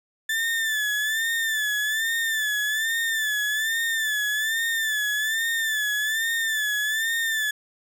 35% pulse tone with vibrato, 1760 Hz, A6, in tune, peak -21 dBFS, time 0.29-7.51 s, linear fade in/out 5 ms, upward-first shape sine, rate 1.2 Hz, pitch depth 71 cents each way, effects none

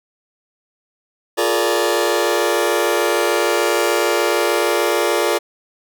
sawtooth chord, Bb dominant seventh, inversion second, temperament just, 349.6 / 419.5 / 466.2 / 582.7 Hz, F4 / Ab4 / Bb4 / D5, +2 / +17 / 0 / -14 cents, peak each -17 dBFS, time 1.37-5.39 s, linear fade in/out 20 ms, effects none

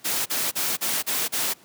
white noise bursts, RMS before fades -25 dBFS, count 6, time 0.04-1.54 s, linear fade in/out 20 ms, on 220 ms, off 36 ms, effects pink hiss -53 dBFS RMS until 1.64 s + high-pass 150 Hz 12 dB/octave

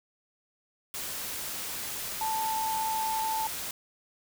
sine tone in noise, 883 Hz, A5, 6 cents sharp, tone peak -28 dBFS, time 2.21-3.47 s, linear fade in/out 2 ms, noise white, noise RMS -36 dBFS, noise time 0.94-3.71 s, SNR +5 dB, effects none

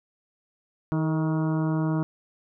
harmonic tone with a mistuned harmonic, 158.3 Hz, D#3, 30 cents sharp, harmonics 1 / 2 / 3 / 4 / 5 / 6 / 7 / 8 / 9, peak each -24 / -27 / -40 / -37 / -44 / -39 / -41 / -44 / -44 dBFS, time 0.92-2.03 s, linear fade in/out 0 ms, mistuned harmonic 3, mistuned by -70 cents, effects none

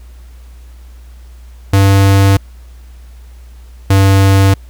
square tone pair in turn, 98 / 97.32 Hz, G2 / G2, 0 / -12 cents, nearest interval unison, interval 12 cents, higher first, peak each -6 dBFS, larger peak neither, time 1.73-2.37 / 3.9-4.54 s, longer neither, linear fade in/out 5 ms, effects added 60 Hz sine -32 dBFS peak until 4.69 s + pink hiss -49 dBFS RMS until 4.69 s

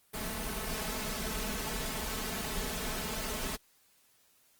pink noise with comb filter, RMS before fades -36 dBFS, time 0.13-3.57 s, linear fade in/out 20 ms, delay 4.6 ms, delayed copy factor +0.8, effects white hiss -67 dBFS RMS until 4.59 s + Opus 24 kbps

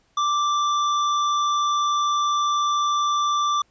sine tone with tanh clipping, 1174.7 Hz, D6, in tune, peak -21 dBFS, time 0.17-3.62 s, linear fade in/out 5 ms, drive 16 dB, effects pink hiss -64 dBFS RMS until 3.7 s + resampled to 16000 Hz

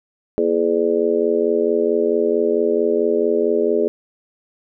harmonic tone with a mistuned harmonic, 84.5 Hz, E2, 43 cents sharp, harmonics 3 / 4 / 5 / 6 / 7, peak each -25 / -22 / -17 / -24 / -24 dBFS, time 0.38-3.88 s, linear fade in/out 0 ms, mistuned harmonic 3, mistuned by -110 cents, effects none

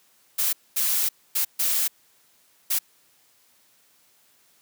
blue noise bursts at uneven times, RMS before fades -23 dBFS, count 5, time 0.38-0.53 / 0.76-1.09 / 1.35-1.45 / 1.59-1.88 / 2.7-2.79 s, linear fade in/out 10 ms, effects white hiss -61 dBFS RMS until 4.61 s + high-pass 100 Hz 12 dB/octave

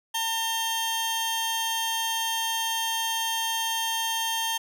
sawtooth tone pair together, 906 / 3180 Hz, A#5 / G7, -50 / +24 cents, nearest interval octave + minor seventh, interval 2174 cents, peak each -25 dBFS, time 0.14-4.58 s, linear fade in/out 10 ms, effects none

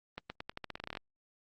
accelerating click train, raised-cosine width 0.3 ms, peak -23 dBFS, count 15, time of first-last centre 0.18-0.972 s, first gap 120 ms, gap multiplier 0.87, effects Opus 32 kbps

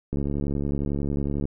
click train, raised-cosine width 3 ms, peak -15 dBFS, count 95, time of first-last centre 0.13-1.454 s, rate 71 Hz, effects none

